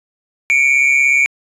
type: tone pair together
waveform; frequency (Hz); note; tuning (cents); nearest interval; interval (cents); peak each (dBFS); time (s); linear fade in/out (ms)
triangle; 2244 / 2381; C#7 / D7; +21 / +23; minor second; 102; -11; 0.5-1.26; 0
effects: resampled to 24000 Hz